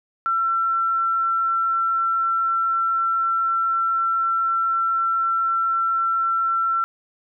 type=tone; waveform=sine; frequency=1348 Hz; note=E6; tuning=38 cents sharp; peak=-18 dBFS; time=0.26-6.84 s; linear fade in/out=0 ms; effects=none